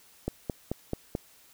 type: click train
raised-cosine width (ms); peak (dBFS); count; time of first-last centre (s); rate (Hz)
2; -16; 5; 0.28-1.151; 4.59
effects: white hiss -58 dBFS RMS until 1.53 s